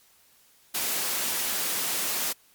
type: high-pass noise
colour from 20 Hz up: white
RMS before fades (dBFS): -28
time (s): 0.74-2.33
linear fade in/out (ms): 10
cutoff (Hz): 180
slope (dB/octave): 12
effects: white hiss -60 dBFS RMS until 2.54 s + MP3 96 kbps